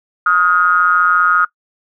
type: ring-modulated tone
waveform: triangle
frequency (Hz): 87.31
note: F2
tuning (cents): 0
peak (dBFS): -4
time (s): 0.26-1.45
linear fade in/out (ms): 5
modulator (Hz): 1340
effects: noise-tail reverb RT60 0.1 s tail -22 dB re dry